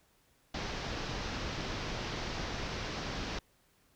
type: low-pass noise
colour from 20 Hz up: pink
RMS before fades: -38 dBFS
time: 0.54-3.39 s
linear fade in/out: 5 ms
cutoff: 5900 Hz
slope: 48 dB/octave
effects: pink hiss -69 dBFS RMS until 3.95 s